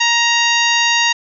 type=harmonic tone with a mistuned harmonic; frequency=940 Hz; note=A#5; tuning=14 cents sharp; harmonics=1 / 2 / 3 / 4 / 5 / 6 / 7; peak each=-19 / -17 / -17 / -20 / -23 / -27 / -22 dBFS; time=0-1.13 s; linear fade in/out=10 ms; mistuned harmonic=3; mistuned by=-23 cents; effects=none